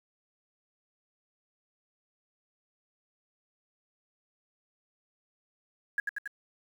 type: tone with echo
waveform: sine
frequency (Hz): 1661.2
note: G#6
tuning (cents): 0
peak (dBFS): -25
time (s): 5.98-6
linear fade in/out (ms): 2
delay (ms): 92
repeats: 3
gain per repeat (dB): -3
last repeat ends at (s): 6.276
effects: 9-bit